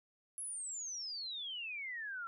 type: exponential sweep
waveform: sine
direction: down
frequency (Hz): 11000 to 1341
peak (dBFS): -40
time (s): 0.38-2.27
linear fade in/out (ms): 0
effects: none